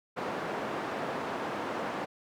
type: band-pass noise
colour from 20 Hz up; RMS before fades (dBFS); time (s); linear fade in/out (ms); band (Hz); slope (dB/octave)
white; -35; 0.16-2.06; 20; 190 to 1000; 12
effects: none